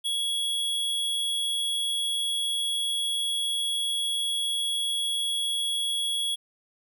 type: tone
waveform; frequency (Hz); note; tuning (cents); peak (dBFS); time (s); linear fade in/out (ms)
square; 3341; G#7; +10; -26; 0.04-6.36; 20
effects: none